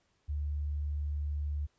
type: tone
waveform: sine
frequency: 73.4 Hz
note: D2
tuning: in tune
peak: -31 dBFS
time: 0.28-1.67 s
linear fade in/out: 20 ms
effects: pink hiss -74 dBFS RMS until 1.78 s + resampled to 16000 Hz